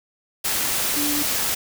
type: tone in noise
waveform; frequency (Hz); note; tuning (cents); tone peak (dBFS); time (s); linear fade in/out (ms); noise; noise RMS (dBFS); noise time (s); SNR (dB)
sine; 293.7; D4; 0; -25; 0.96-1.23; 10; white; -23; 0.44-1.55; -5
effects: none